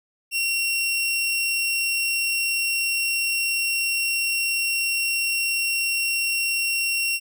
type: tone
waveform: sawtooth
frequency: 2737 Hz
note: F7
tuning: 36 cents flat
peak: -18 dBFS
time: 0.31-7.2 s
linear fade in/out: 50 ms
effects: none